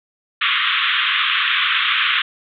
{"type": "band-pass noise", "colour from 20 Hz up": "white", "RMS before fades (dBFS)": -18, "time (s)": [0.41, 2.22], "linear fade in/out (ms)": 5, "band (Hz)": [1100, 3600], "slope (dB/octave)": 96, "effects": []}